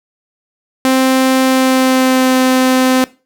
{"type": "tone with pitch glide", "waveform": "sawtooth", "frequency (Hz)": [261.6, 258], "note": ["C4", "C4"], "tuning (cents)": [0, -24], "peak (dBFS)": -5, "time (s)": [0.85, 3.04], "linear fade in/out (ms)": 0, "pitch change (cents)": -24, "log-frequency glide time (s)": [1.42, 2.37], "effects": ["noise-tail reverb RT60 0.3 s tail -19 dB re dry"]}